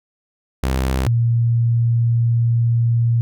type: tone pair in turn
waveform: sawtooth / sine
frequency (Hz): 65.41 / 117.09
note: C2 / A#2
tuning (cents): 0 / +8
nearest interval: minor seventh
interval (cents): 1008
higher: second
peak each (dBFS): -13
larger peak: neither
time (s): 0.63-1.07 / 1.07-3.21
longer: second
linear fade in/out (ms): 0
effects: none